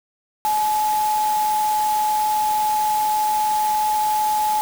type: tone in noise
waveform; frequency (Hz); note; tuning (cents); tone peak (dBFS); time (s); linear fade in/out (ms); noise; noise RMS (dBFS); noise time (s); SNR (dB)
sine; 852; G#5; +44; -17; 0.45-4.61; 0; white; -31; 0.45-4.61; +11
effects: none